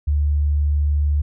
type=tone; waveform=sine; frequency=73.3 Hz; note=D2; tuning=3 cents flat; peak=-15 dBFS; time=0.07-1.22 s; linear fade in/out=10 ms; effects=none